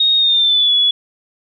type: tone with pitch glide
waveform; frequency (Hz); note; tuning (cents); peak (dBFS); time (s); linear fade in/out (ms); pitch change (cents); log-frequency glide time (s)
sine; 3729 to 3400; A#7 to G#7; 0 to +40; -10; 0-0.91; 5; -160; 0.17-0.73
effects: none